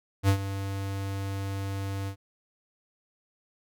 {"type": "tone with ADSR envelope", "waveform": "square", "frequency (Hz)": 98, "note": "G2", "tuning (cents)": 0, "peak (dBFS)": -18, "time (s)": [0.23, 2.16], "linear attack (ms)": 57, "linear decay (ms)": 84, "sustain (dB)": -13, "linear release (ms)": 84, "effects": []}